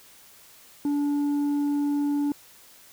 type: tone with tanh clipping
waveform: sine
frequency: 288.8 Hz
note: D4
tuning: 29 cents flat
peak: -23 dBFS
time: 0.85-2.32 s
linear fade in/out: 2 ms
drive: 4 dB
effects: white hiss -52 dBFS RMS until 2.92 s